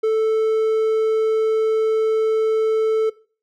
triangle tone with hard clipping, 440 Hz, A4, in tune, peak -16 dBFS, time 0.03-3.1 s, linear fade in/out 10 ms, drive 6 dB, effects noise-tail reverb RT60 0.4 s tail -20 dB re dry

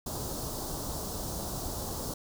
pink band-stop noise, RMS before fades -36 dBFS, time 0.06-2.14 s, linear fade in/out 5 ms, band 1100 to 4400 Hz, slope 24 dB/octave, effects none

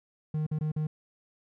triangle tone with dropouts, 153.9 Hz, D#3, 19 cents flat, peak -25 dBFS, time 0.34-0.87 s, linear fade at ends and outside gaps 5 ms, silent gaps 0.466-0.513 / 0.588-0.609 / 0.718-0.762 s, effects none

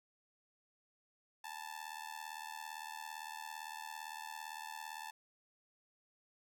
sawtooth tone with amplitude modulation, 880 Hz, A5, in tune, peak -37 dBFS, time 1.44-5.11 s, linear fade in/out 5 ms, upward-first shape sine, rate 77.7 Hz, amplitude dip 90%, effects none

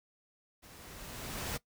pink noise with level ramp, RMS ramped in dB -55 to -36 dBFS, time 0.62-1.58 s, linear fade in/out 20 ms, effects noise-tail reverb RT60 0.1 s tail -19 dB re dry

